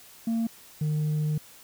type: tone pair in turn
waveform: sine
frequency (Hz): 228 / 152.17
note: A#3 / D#3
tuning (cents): -38 / -38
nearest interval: perfect fifth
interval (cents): 700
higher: first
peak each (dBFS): -21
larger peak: neither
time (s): 0.27-0.47 / 0.81-1.38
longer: second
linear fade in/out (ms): 5
effects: tanh soft clip ceiling -23 dBFS + white hiss -51 dBFS RMS until 1.63 s